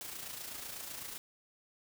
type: noise with amplitude modulation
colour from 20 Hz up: white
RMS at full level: -42 dBFS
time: 0.01-1.18 s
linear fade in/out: 0 ms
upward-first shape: sine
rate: 28 Hz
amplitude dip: 50%
effects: none